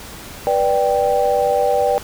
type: chord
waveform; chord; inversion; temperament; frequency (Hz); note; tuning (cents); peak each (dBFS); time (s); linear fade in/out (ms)
sine; G major; first; just; 490 / 588 / 784; B4 / D5 / G5; -14 / +2 / 0; -18; 0.47-1.98; 0
effects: pink hiss -35 dBFS RMS until 2.03 s